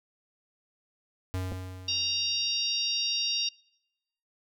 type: tone with exponential decay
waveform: square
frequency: 92.6 Hz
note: F#2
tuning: 2 cents sharp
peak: -29 dBFS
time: 1.34-2.72 s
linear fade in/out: 0 ms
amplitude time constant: 300 ms
type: clicks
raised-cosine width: 2 ms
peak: -24 dBFS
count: 2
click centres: 1.519 / 1.523 s
type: harmonic tone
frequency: 932.3 Hz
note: A#5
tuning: in tune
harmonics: 3 / 4 / 5 / 6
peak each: -32 / -32 / -32 / -32 dBFS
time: 1.88-3.49 s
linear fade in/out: 5 ms
effects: noise-tail reverb RT60 0.9 s tail -25 dB re dry